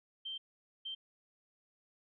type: tone bursts at uneven times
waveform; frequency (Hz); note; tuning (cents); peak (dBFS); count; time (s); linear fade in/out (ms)
sine; 3136; G7; 0; -39; 2; 0.25-0.38 / 0.85-0.95; 10
effects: none